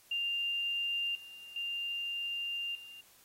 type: tone with level steps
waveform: sine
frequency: 2794 Hz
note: F7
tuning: in tune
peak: -31 / -47 / -34 / -47 dBFS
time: 0.11-3.01 s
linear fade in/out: 5 ms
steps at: 1.15 / 1.56 / 2.75 s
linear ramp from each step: 2 ms
effects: white hiss -62 dBFS RMS until 3.24 s + AAC 48 kbps